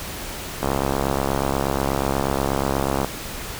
click train, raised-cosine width 1 ms, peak -7 dBFS, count 166, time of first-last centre 0.63-3.046 s, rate 68.3 Hz, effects pink hiss -32 dBFS RMS until 3.59 s

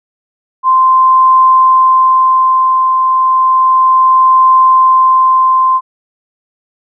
sine tone with tremolo, 1041 Hz, C6, 9 cents flat, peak -3 dBFS, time 0.63-5.81 s, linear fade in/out 50 ms, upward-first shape triangle, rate 0.32 Hz, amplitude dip 40%, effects none

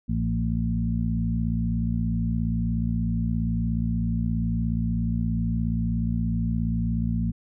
harmonic tone with a mistuned harmonic, 56.9 Hz, A#1, 41 cents flat, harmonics 1 / 2 / 3 / 4, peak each -28 / -28 / -28 / -28 dBFS, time 0.08-7.32 s, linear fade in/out 20 ms, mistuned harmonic 2, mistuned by -33 cents, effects none

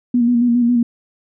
sine tone with vibrato, 240 Hz, B3, 49 cents flat, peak -11 dBFS, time 0.14-0.83 s, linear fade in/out 5 ms, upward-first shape square, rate 7.3 Hz, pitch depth 33 cents each way, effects none

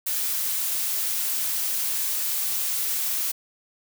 blue noise, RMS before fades -26 dBFS, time 0.06-3.32 s, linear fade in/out 10 ms, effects none

